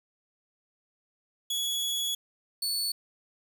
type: tone pair in turn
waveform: sawtooth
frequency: 3372 / 4442 Hz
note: G#7 / C#8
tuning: +26 / +3 cents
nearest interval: perfect fourth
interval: 477 cents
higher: second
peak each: -25 dBFS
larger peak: neither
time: 1.5-2.15 / 2.62-2.92 s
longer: first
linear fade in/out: 5 ms
effects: 10-bit

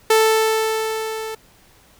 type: tone with level ramp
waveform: sawtooth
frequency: 440.7 Hz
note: A4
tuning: 3 cents sharp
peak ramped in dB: -7 to -23 dBFS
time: 0.1-1.35 s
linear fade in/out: 5 ms
effects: pink hiss -52 dBFS RMS until 1.99 s

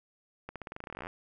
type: accelerating click train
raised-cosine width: 0.5 ms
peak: -25 dBFS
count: 20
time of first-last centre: 0.49-1.069 s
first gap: 67 ms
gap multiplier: 0.9
effects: none

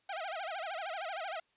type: tone with vibrato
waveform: sawtooth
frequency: 714 Hz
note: F5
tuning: 38 cents sharp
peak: -33 dBFS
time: 0.09-1.4 s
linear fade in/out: 5 ms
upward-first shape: sine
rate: 13 Hz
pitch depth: 220 cents each way
effects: white hiss -73 dBFS RMS until 1.56 s + resampled to 8000 Hz

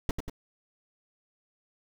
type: noise with echo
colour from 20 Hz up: brown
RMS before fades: -24 dBFS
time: 0.09-0.11 s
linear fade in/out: 2 ms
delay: 94 ms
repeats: 2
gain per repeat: -5 dB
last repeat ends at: 0.298 s
effects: none

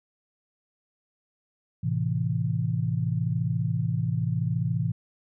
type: chord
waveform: sine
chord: A minor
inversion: none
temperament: equal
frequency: 110 / 130.81 / 164.81 Hz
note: A2 / C3 / E3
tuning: 0 / 0 / 0 cents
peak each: -28 dBFS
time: 1.83-4.92 s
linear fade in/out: 10 ms
effects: none

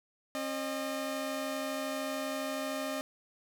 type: tone pair together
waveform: sawtooth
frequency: 268.6 / 610 Hz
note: C4 / D#5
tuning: +46 / -34 cents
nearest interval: octave + major second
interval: 1420 cents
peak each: -33 / -32 dBFS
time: 0.35-3.01 s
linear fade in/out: 0 ms
effects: none

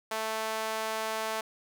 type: tone with high-pass filter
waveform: sawtooth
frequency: 220 Hz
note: A3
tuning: in tune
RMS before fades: -33 dBFS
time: 0.11-1.41 s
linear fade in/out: 5 ms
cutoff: 720 Hz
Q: 1.3
effects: none

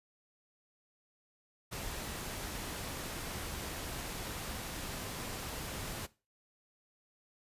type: noise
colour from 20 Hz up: pink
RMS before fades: -41 dBFS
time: 1.71-6.07 s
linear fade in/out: 20 ms
effects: noise-tail reverb RT60 0.3 s tail -19 dB re dry + resampled to 32000 Hz

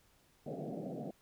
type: band-pass noise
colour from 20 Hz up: pink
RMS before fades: -42 dBFS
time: 0.46-1.11 s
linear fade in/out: 5 ms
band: 130 to 740 Hz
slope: 96 dB/octave
effects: pink hiss -69 dBFS RMS until 1.21 s

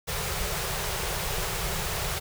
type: band-stop noise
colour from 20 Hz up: pink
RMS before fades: -30 dBFS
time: 0.07-2.2 s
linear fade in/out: 20 ms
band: 190 to 360 Hz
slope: 96 dB/octave
effects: none

